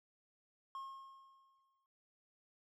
triangle tone with exponential decay, 1078 Hz, C#6, 49 cents flat, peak -40 dBFS, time 0.75-1.86 s, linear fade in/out 1 ms, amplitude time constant 240 ms, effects none

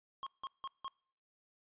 square tone bursts, 1077 Hz, C6, 50 cents sharp, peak -40 dBFS, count 4, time 0.23-0.88 s, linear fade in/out 0 ms, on 35 ms, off 170 ms, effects noise-tail reverb RT60 0.6 s tail -26 dB re dry + resampled to 8000 Hz

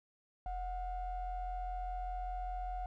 triangle ring-modulated tone, 344.5 Hz, F4, 24 cents flat, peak -31 dBFS, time 0.46-2.86 s, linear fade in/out 2 ms, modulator 387 Hz, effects tanh soft clip ceiling -30 dBFS

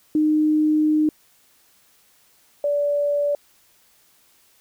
sine tone pair in turn, 306.6 / 578.8 Hz, D#4 / D5, -25 / -25 cents, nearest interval major seventh, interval 1100 cents, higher second, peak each -15 / -18 dBFS, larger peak first, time 0.15-1.09 / 2.64-3.35 s, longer first, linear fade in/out 2 ms, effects white hiss -58 dBFS RMS until 4.6 s

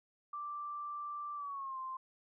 sine tone with pitch glide, 1174.7 to 1046.5 Hz, D6 to C6, 0 to 0 cents, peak -39 dBFS, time 0.33-1.97 s, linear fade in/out 5 ms, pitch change -200 cents, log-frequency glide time 1.35-1.78 s, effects none

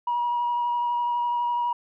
sine tone with vibrato, 960 Hz, B5, 49 cents flat, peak -21 dBFS, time 0.07-1.73 s, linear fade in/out 5 ms, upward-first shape sine, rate 12 Hz, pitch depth 12 cents each way, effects tanh soft clip ceiling -19 dBFS

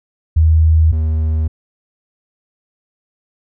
sine / triangle tone pair in turn, 79.7 / 78.65 Hz, D#2 / D#2, +42 / +19 cents, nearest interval unison, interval 23 cents, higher first, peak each -7 / -11 dBFS, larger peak first, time 0.36-0.92 / 0.92-1.48 s, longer neither, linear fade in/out 10 ms, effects none

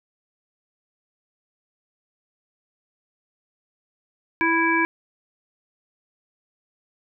harmonic tone, 330 Hz, E4, 2 cents sharp, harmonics 1 / 3 / 5 / 7, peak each -23 / -23 / -23 / -23 dBFS, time 4.41-4.85 s, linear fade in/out 0 ms, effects none

